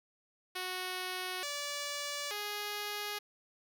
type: tone with pitch steps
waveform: 5% pulse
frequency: 368.3 / 578 / 414.6 Hz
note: F#4 / D5 / G#4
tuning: -8 / -28 / -3 cents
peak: -25 dBFS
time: 0.55-3.19 s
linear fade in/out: 10 ms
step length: 880 ms
effects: none